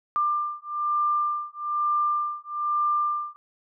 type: beating tone pair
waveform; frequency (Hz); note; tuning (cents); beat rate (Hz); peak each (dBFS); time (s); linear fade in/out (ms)
sine; 1191 / 1192.1; D6 / D6; +24 / +26; 1.1; -26 / -26; 0.16-3.36; 0
effects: none